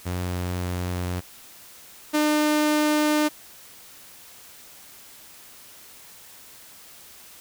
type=tone pair in turn; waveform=sawtooth; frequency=89.7 / 301.7 Hz; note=F2 / D4; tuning=+47 / +47 cents; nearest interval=octave + major sixth; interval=2100 cents; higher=second; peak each=-22 / -15 dBFS; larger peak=second; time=0.05-1.21 / 2.13-3.29 s; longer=neither; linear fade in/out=20 ms; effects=white hiss -47 dBFS RMS until 7.4 s